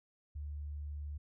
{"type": "tone", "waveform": "sine", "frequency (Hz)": 73.42, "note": "D2", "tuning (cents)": 0, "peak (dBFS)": -39, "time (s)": [0.35, 1.18], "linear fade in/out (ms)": 10, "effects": []}